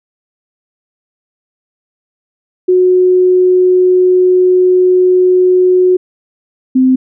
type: tone pair in turn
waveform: sine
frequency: 366 / 258.8 Hz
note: F#4 / C4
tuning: -19 / -19 cents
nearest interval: tritone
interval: 600 cents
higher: first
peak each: -5 dBFS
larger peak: neither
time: 2.68-5.97 / 6.75-6.96 s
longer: first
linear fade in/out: 10 ms
effects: none